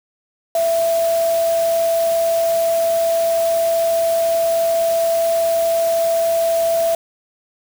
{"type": "tone in noise", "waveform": "sine", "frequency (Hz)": 666, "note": "E5", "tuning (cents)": 18, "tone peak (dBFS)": -14, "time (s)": [0.55, 6.95], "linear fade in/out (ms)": 2, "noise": "white", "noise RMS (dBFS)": -30, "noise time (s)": [0.55, 6.95], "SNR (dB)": 13, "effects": []}